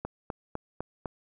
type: click train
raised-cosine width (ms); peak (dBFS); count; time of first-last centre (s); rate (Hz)
1; -19; 5; 0.05-1.058; 3.97
effects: none